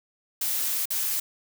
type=noise with dropouts; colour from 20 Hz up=blue; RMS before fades=-27 dBFS; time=0.41-1.2 s; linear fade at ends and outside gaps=5 ms; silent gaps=0.856-0.904 s; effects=none